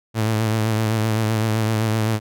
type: tone with vibrato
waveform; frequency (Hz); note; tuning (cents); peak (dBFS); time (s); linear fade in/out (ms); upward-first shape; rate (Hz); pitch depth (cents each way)
sawtooth; 110; A2; 0; -14; 0.14-2.2; 50; triangle; 7.8; 51
effects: none